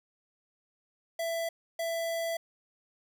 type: tone bursts at uneven times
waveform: square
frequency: 665 Hz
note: E5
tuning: 15 cents sharp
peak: -31 dBFS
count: 2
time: 1.19-1.49 / 1.79-2.37 s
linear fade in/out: 5 ms
effects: none